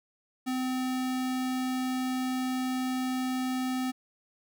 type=tone; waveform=square; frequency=256.7 Hz; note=C4; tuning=33 cents flat; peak=-29 dBFS; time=0.46-3.92 s; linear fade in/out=20 ms; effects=none